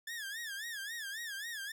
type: tone with vibrato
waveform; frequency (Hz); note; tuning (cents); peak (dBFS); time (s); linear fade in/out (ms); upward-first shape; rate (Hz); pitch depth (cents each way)
sawtooth; 1729; A6; -31; -36; 0.07-1.72; 5; sine; 3.7; 160
effects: none